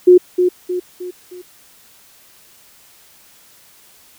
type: tone with echo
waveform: sine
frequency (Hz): 360.7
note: F#4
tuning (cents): -44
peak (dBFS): -3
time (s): 0.07-0.18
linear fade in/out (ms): 10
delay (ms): 310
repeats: 4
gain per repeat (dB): -7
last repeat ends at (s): 1.42
effects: white hiss -48 dBFS RMS until 4.18 s